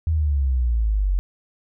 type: exponential sweep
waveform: sine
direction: down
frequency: 82.41 to 45.16 Hz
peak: -17 dBFS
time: 0.07-1.19 s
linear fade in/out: 0 ms
effects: none